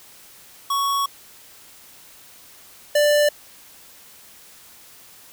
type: tone pair in turn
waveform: square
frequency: 1114 / 590.1 Hz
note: C#6 / D5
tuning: +8 / +8 cents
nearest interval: major seventh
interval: 1100 cents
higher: first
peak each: -20 / -15 dBFS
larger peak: second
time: 0.7-1.06 / 2.95-3.29 s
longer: first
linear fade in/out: 5 ms
effects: white hiss -47 dBFS RMS until 5.32 s